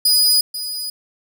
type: tone with echo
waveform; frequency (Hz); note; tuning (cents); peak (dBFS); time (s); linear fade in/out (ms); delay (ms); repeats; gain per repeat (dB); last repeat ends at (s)
sawtooth; 4953; D#8; -9; -9; 0.05-0.41; 5; 490; 1; -12; 0.9
effects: none